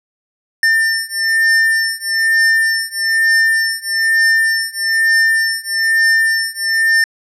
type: beating tone pair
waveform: square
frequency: 1800 / 1801.1 Hz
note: A6 / A6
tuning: +39 / +40 cents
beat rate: 1.1 Hz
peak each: -15 / -16 dBFS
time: 0.63-7.04 s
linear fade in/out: 2 ms
effects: low-pass 10000 Hz 12 dB/octave